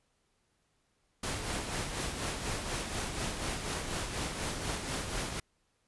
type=noise with tremolo; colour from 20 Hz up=pink; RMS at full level=-34 dBFS; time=1.23-5.4 s; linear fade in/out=5 ms; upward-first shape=sine; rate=4.1 Hz; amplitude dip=45%; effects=pink hiss -75 dBFS RMS until 5.87 s + resampled to 24000 Hz